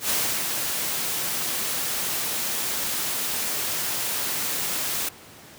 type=noise with ADSR envelope; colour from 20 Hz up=white; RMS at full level=-23 dBFS; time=0-5.09 s; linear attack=100 ms; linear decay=300 ms; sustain=-4 dB; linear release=6 ms; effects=pink hiss -46 dBFS RMS until 5.58 s + high-pass 100 Hz 12 dB/octave